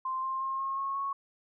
sine tone with pitch steps, 1045 / 1056.5 / 1068.2 / 1080 / 1091.9 / 1103.9 Hz, C6 / C6 / C6 / C#6 / C#6 / C#6, -2 / +16 / +36 / -45 / -26 / -8 cents, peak -30 dBFS, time 0.05-1.13 s, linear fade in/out 5 ms, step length 180 ms, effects none

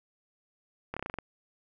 slowing click train, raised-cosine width 0.5 ms, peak -20 dBFS, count 8, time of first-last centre 0.94-1.187 s, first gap 26 ms, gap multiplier 1.1, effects none

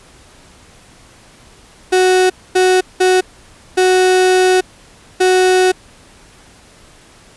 35% pulse tone bursts at uneven times, 370 Hz, F#4, in tune, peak -7 dBFS, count 5, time 1.92-2.3 / 2.55-2.81 / 3-3.21 / 3.77-4.61 / 5.2-5.72 s, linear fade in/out 10 ms, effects pink hiss -44 dBFS RMS until 7.36 s + resampled to 24000 Hz

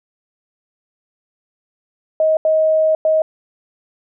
sine tone bursts at uneven times, 630 Hz, D#5, 21 cents sharp, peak -11 dBFS, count 3, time 2.2-2.37 / 2.45-2.95 / 3.05-3.22 s, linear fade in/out 2 ms, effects none

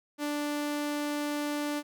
sawtooth tone, 293.7 Hz, D4, in tune, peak -26 dBFS, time 0.18-1.83 s, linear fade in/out 50 ms, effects none

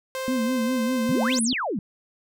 sawtooth tone with pitch glide, 523.3 to 518.8 Hz, C5 to C5, 0 to -15 cents, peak -24 dBFS, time 0.15-1.39 s, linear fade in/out 0 ms, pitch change -15 cents, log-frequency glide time 0.3-0.53 s
sine tone with vibrato, 241.2 Hz, B3, 41 cents flat, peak -22 dBFS, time 0.28-1.53 s, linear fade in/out 0 ms, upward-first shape sine, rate 5 Hz, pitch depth 130 cents each way
sine exponential two-way sweep, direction up then down, 130 to 11170 to 170.1 Hz, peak -24 dBFS, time 1.09-1.79 s, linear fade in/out 2 ms, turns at 1.42 s
effects none

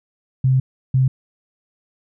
sine tone bursts at uneven times, 130.81 Hz, C3, in tune, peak -12 dBFS, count 2, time 0.44-0.6 / 0.94-1.08 s, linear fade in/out 5 ms, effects none

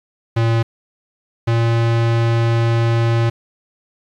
square tone pair in turn, 114.8 / 115.8 Hz, A#2 / A#2, -26 / -11 cents, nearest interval unison, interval 15 cents, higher second, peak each -14 / -14 dBFS, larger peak neither, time 0.36-0.63 / 1.47-3.3 s, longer second, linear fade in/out 10 ms, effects low-pass 4000 Hz 12 dB/octave + 8-bit

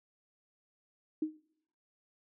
sine tone with exponential decay, 311.1 Hz, D#4, in tune, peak -26 dBFS, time 1.22-1.37 s, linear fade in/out 5 ms, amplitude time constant 32 ms, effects noise-tail reverb RT60 0.8 s tail -25 dB re dry

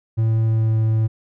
triangle tone with pitch glide, 111.8 to 110.64 Hz, A2 to A2, +28 to +10 cents, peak -13 dBFS, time 0.17-1.08 s, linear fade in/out 20 ms, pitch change -18 cents, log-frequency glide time 0.44-0.77 s, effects none

